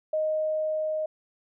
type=tone with level ramp; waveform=sine; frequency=622 Hz; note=D#5; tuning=1 cent flat; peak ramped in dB=-23 to -26 dBFS; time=0.13-1.06 s; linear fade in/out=5 ms; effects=none